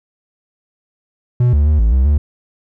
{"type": "tone with pitch steps", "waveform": "triangle", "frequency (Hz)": [122.5, 73, 75.7, 54.8, 65, 73.2], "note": ["B2", "D2", "D#2", "A1", "C2", "D2"], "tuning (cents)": [-14, -10, -47, -6, -11, -5], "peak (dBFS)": -7, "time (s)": [1.4, 2.18], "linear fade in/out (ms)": 5, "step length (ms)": 130, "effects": []}